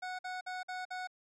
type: tone bursts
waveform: 25% pulse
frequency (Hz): 736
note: F#5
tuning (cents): -9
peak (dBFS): -34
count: 5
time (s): 0.02-1.074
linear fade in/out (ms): 10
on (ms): 170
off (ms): 51
effects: low-pass 5000 Hz 12 dB/octave